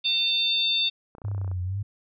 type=harmonic tone; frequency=899 Hz; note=A5; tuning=37 cents sharp; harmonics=3 / 4 / 5; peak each=-30 / -22 / -30 dBFS; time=0.04-0.9 s; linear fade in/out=20 ms
type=clicks; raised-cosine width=1 ms; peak=-30 dBFS; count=12; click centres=1.151 / 1.183 / 1.218 / 1.25 / 1.283 / 1.315 / 1.348 / 1.38 / 1.415 / 1.446 / 1.478 / 1.515 s
type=exponential two-way sweep; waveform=sine; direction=down then up; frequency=103.83 to 89 to 103.83 Hz; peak=-26 dBFS; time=1.24-1.83 s; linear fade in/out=10 ms; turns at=1.62 s
effects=none